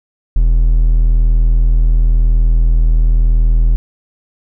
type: tone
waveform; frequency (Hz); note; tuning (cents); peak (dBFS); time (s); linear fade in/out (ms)
triangle; 40.47; E1; -31; -5; 0.36-3.76; 0
effects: none